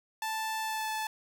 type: tone with pitch glide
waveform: sawtooth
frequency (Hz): 880 to 870.9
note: A5 to A5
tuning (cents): 0 to -18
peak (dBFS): -28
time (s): 0.22-1.07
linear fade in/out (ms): 2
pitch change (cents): -18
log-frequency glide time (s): 0.61-0.89
effects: none